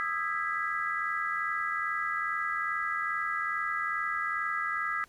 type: chord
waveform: sine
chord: E major seventh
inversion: third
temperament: just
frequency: 1236.1 / 1318.5 / 1648.1 / 1977.8 Hz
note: D#6 / E6 / G#6 / B6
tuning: -12 / 0 / -14 / +2 cents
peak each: -34 dBFS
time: 0-5.04 s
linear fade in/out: 0 ms
effects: pink hiss -61 dBFS RMS until 5.08 s + MP3 64 kbps